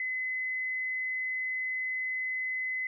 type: tone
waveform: sine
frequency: 2030 Hz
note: B6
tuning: 47 cents sharp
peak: -30 dBFS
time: 0-2.87 s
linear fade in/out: 2 ms
effects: none